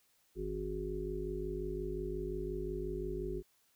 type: harmonic tone with a mistuned harmonic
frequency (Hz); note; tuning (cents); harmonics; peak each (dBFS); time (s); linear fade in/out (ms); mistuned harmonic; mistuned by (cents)
52.1; G#1; +6; 1 / 3 / 5 / 7 / 8; -41 / -46 / -48 / -39 / -43; 0.35-3.43; 50; 8; -27
effects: white hiss -72 dBFS RMS until 3.75 s